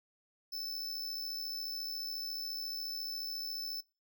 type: tone with amplitude modulation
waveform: square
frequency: 5274 Hz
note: E8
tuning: in tune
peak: -36 dBFS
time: 0.52-3.81 s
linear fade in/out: 10 ms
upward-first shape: sine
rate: 74.2 Hz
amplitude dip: 50%
effects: noise-tail reverb RT60 0.3 s tail -20 dB re dry